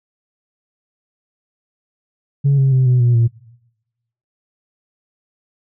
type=tone with pitch steps; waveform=sine; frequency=140 / 134.92 / 130.02 / 125.3 / 120.76 / 116.37 Hz; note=C#3 / C#3 / C3 / B2 / B2 / A#2; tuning=+18 / -46 / -11 / +25 / -38 / -3 cents; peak=-8 dBFS; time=2.44-3.28 s; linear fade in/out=20 ms; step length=140 ms; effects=noise-tail reverb RT60 1.0 s tail -24 dB re dry + tanh soft clip ceiling -8 dBFS